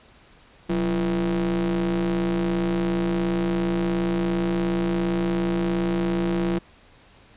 square ring-modulated tone, 77.8 Hz, D#2, in tune, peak -19 dBFS, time 0.69-6.59 s, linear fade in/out 10 ms, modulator 262 Hz, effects pink hiss -53 dBFS RMS until 7.36 s + resampled to 8000 Hz

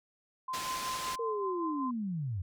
sine tone with tremolo, 1035 Hz, C6, 19 cents flat, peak -33 dBFS, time 0.48-1.91 s, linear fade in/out 5 ms, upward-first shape sine, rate 5.3 Hz, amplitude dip 45%
white low-pass noise, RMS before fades -40 dBFS, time 0.53-1.16 s, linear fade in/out 10 ms, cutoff 6500 Hz, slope 12 dB/octave
sine linear sweep, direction down, 469.8 to 83.8 Hz, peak -32 dBFS, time 1.19-2.42 s, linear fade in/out 5 ms
effects none

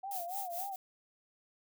sine tone with vibrato, 740 Hz, F#5, in tune, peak -38 dBFS, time 0.03-0.76 s, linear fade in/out 10 ms, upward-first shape sine, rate 3.5 Hz, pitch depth 140 cents each way
violet noise with tremolo, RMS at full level -39 dBFS, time 0.11-0.76 s, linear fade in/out 2 ms, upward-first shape triangle, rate 4.6 Hz, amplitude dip 100%
effects none

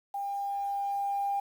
sine tone with level ramp, 800 Hz, G5, 35 cents sharp, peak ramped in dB -31 to -26 dBFS, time 0.14-1.4 s, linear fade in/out 5 ms, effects tanh soft clip ceiling -22 dBFS + 9-bit

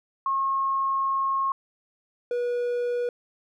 sine / triangle tone pair in turn, 1083 / 484.9 Hz, C#6 / B4, -41 / -32 cents, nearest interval octave + major second, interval 1391 cents, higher first, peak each -22 dBFS, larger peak neither, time 0.26-1.52 / 2.31-3.09 s, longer first, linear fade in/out 2 ms, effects none

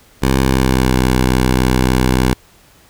10% pulse tone with pitch glide, 66 to 63.49 Hz, C2 to B1, +16 to +49 cents, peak -3 dBFS, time 0.22-2.34 s, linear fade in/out 10 ms, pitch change -67 cents, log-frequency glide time 0.42-0.96 s, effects pink hiss -48 dBFS RMS until 2.89 s

